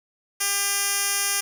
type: tone with band-pass filter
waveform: 10% pulse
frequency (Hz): 400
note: G4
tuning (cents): +35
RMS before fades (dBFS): -24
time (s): 0.4-1.41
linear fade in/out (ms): 10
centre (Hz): 10000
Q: 0.83
effects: none